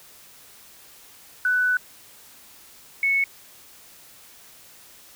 sine tone pair in turn, 1492 / 2206 Hz, F#6 / C#7, +14 / -9 cents, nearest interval perfect fifth, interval 677 cents, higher second, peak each -18 dBFS, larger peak neither, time 1.45-1.77 / 3.03-3.24 s, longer first, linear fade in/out 2 ms, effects white hiss -49 dBFS RMS until 5.15 s

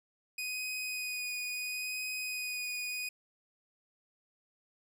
sawtooth tone with vibrato, 2489 Hz, D#7, in tune, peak -32 dBFS, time 0.38-3.09 s, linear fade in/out 5 ms, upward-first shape sine, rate 0.73 Hz, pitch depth 14 cents each way, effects none

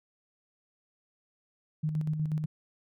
sine tone with tremolo, 154.4 Hz, D#3, 13 cents flat, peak -26 dBFS, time 1.83-2.46 s, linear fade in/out 10 ms, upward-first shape square, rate 8.2 Hz, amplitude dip 45%, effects none

